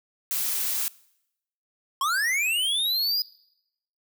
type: noise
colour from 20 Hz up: blue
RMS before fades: -27 dBFS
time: 0.31-0.88 s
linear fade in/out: 0 ms
type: linear sweep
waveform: square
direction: up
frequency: 1046.5 to 4978 Hz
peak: -23 dBFS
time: 2.01-3.22 s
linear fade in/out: 2 ms
effects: noise-tail reverb RT60 0.8 s tail -22 dB re dry